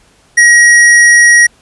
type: tone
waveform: square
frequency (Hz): 1898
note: A#6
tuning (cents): +31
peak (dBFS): -3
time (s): 0.37-1.47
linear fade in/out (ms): 10
effects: pink hiss -48 dBFS RMS until 1.61 s + resampled to 24000 Hz